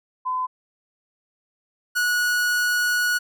sine / 45% pulse tone pair in turn, 1017 / 1462.1 Hz, C6 / F#6, -50 / -21 cents, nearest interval tritone, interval 629 cents, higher second, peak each -22 / -19 dBFS, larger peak second, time 0.25-0.47 / 1.95-3.19 s, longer second, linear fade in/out 20 ms, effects none

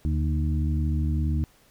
harmonic tone with a mistuned harmonic, 77.2 Hz, D#2, 13 cents flat, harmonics 1 / 2 / 3 / 4, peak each -23 / -29 / -33 / -35 dBFS, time 0.05-1.44 s, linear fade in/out 0 ms, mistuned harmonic 2, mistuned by -56 cents, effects pink hiss -59 dBFS RMS until 1.7 s

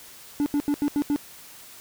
triangle tone bursts, 290 Hz, D4, 22 cents flat, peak -18 dBFS, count 6, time 0.4-1.161 s, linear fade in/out 0 ms, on 61 ms, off 79 ms, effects white hiss -46 dBFS RMS until 1.8 s

